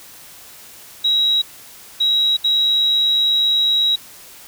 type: tone bursts at uneven times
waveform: sine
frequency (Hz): 3852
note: B7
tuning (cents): -44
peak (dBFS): -13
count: 3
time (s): 1.04-1.42 / 2-2.37 / 2.44-3.96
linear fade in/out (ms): 10
effects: white hiss -41 dBFS RMS until 4.47 s